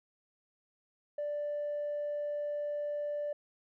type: tone with tanh clipping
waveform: triangle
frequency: 587.3 Hz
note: D5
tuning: in tune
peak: -33 dBFS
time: 1.18-3.33 s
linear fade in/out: 5 ms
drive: 5 dB
effects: none